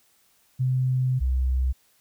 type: tone pair in turn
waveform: sine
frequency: 128.7 / 64.35 Hz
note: C3 / C2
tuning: -28 / -28 cents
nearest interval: octave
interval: 1200 cents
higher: first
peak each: -20 dBFS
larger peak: neither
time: 0.59-1.2 / 1.2-1.73 s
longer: first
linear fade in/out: 20 ms
effects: white hiss -63 dBFS RMS until 2 s